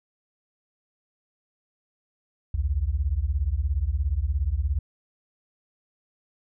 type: beating tone pair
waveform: sine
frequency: 61.74 / 78.74 Hz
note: B1 / D#2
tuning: 0 / +21 cents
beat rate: 17 Hz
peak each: -25 dBFS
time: 2.54-4.79 s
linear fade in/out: 5 ms
effects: none